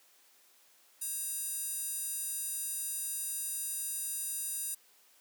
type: tone with high-pass filter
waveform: square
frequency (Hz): 544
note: C#5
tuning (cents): -33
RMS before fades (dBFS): -37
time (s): 1.01-4.75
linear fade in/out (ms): 10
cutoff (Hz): 9500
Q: 2.3
effects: white hiss -64 dBFS RMS until 5.2 s + high-pass 300 Hz 12 dB/octave